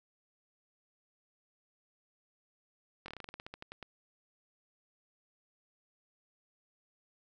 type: slowing click train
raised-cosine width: 0.3 ms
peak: -28 dBFS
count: 15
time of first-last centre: 3.06-3.827 s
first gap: 22 ms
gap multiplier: 1.13
effects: none